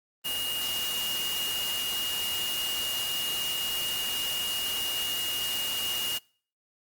sine tone in noise, 2857 Hz, F7, 39 cents sharp, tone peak -30 dBFS, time 0.24-6.19 s, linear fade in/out 20 ms, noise white, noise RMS -34 dBFS, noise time 0.24-6.19 s, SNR +1 dB, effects noise-tail reverb RT60 0.5 s tail -26 dB re dry + Opus 32 kbps

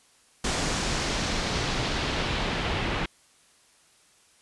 pink noise with low-pass filter sweep, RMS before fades -28 dBFS, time 0.44-3.06 s, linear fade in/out 5 ms, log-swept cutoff 7400 to 2800 Hz, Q 1.2, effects white hiss -60 dBFS RMS until 4.41 s + resampled to 24000 Hz

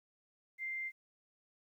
sine tone, 2093 Hz, C7, in tune, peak -37 dBFS, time 0.58-0.92 s, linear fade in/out 50 ms, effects 12-bit

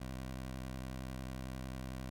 15% pulse tone with vibrato, 64.6 Hz, C2, 21 cents flat, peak -35 dBFS, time 0-2.1 s, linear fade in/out 10 ms, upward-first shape sine, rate 11 Hz, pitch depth 43 cents each way, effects none

